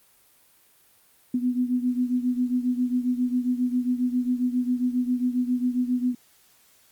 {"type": "beating tone pair", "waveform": "sine", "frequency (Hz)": [246.9, 254.3], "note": ["B3", "C4"], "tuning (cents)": [0, -49], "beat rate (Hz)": 7.4, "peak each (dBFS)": [-23, -27], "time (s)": [1.34, 6.15], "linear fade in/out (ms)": 5, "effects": ["white hiss -59 dBFS RMS until 6.91 s", "Opus 32 kbps"]}